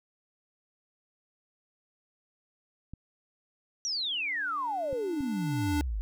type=clicks; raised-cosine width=5 ms; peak=-29 dBFS; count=3; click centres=2.936 / 4.929 / 5.207 s
type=exponential sweep; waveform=sine; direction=down; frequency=5900 to 46.25 Hz; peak=-29 dBFS; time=3.85-6.01 s; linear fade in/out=0 ms
type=tone with exponential growth; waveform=square; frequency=293.7 Hz; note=D4; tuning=in tune; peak=-27 dBFS; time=3.87-5.81 s; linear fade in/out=0 ms; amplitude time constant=420 ms
effects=none